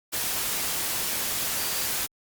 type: tone in noise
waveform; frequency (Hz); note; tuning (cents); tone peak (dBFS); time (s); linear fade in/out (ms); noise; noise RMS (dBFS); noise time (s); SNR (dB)
sine; 4699; D8; 0; -38; 1.57-1.89; 20; white; -28; 0.12-2.07; -13
effects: Opus 48 kbps